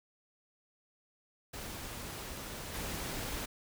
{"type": "noise with level steps", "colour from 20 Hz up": "pink", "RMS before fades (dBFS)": [-43, -39], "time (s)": [1.53, 3.46], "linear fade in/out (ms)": 10, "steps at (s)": 2.73, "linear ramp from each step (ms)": 20, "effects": []}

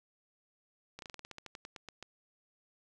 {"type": "slowing click train", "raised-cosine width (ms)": 0.2, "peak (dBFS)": -28, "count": 15, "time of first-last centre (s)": [0.99, 2.027], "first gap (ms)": 32, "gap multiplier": 1.12, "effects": []}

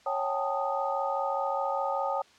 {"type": "tone cluster", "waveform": "sine", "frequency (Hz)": [552, 768, 813, 887, 1241], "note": ["C#5", "G5", "G#5", "A5", "D#6"], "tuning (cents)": [-7, -36, -37, 14, -5], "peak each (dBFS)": [-32, -34, -35, -33, -34], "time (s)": [0.06, 2.22], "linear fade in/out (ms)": 5, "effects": ["white hiss -58 dBFS RMS until 2.38 s", "low-pass 5000 Hz 12 dB/octave"]}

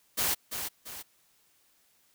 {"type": "noise with echo", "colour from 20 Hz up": "white", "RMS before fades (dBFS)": -28, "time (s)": [0.17, 0.35], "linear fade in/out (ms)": 20, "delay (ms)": 340, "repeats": 2, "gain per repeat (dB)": -7, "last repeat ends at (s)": 1.03, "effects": ["white hiss -67 dBFS RMS until 2.14 s"]}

